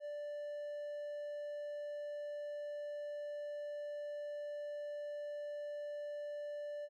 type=tone; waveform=triangle; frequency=587.3 Hz; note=D5; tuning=in tune; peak=-39 dBFS; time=0-6.89 s; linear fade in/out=50 ms; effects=none